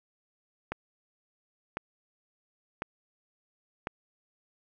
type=click train; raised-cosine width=0.5 ms; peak=-17 dBFS; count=4; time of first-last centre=0.72-3.871 s; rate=0.952 Hz; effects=none